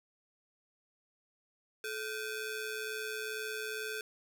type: ring-modulated tone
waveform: sawtooth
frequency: 987.8 Hz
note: B5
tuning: in tune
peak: -30 dBFS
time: 1.84-4.01 s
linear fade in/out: 2 ms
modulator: 555 Hz
effects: none